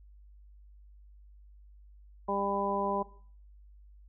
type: harmonic tone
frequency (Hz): 199.3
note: G3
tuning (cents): +29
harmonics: 1 / 2 / 3 / 4 / 5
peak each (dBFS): -37 / -35 / -35 / -36 / -33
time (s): 2.28-3.03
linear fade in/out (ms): 10
effects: noise-tail reverb RT60 0.5 s tail -18 dB re dry + added 50 Hz sine -52 dBFS peak until 4.08 s